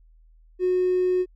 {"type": "tone with hard clipping", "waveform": "triangle", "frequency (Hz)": 365.3, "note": "F#4", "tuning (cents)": -22, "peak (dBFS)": -19, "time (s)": [0.59, 1.26], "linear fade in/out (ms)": 50, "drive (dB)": 3, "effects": ["added 40 Hz sine -51 dBFS peak until 1.35 s"]}